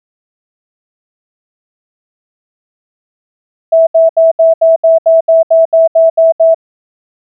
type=tone bursts; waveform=sine; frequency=654 Hz; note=E5; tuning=14 cents flat; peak=-3 dBFS; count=13; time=3.72-6.546 s; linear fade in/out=10 ms; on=150 ms; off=73 ms; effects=none